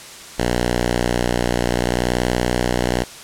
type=tone with pitch glide; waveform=5% pulse; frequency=60.3 to 61.07 Hz; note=B1 to B1; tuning=-41 to -19 cents; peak=-6 dBFS; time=0.38-3.04 s; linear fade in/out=10 ms; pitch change=+22 cents; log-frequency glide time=1.68-2.24 s; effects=white hiss -37 dBFS RMS until 3.23 s + low-pass 9000 Hz 12 dB/octave